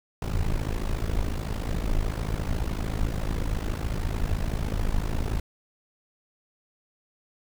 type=noise with amplitude modulation; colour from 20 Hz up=brown; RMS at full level=-23 dBFS; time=0.22-5.4 s; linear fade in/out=2 ms; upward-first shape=sine; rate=53.8 Hz; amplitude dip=85%; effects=none